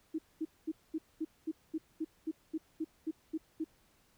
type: tone bursts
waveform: sine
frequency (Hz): 317.4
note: D#4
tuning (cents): +35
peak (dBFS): -32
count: 14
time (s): 0.14-3.644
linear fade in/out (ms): 10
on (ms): 46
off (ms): 220
effects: pink hiss -69 dBFS RMS until 4.17 s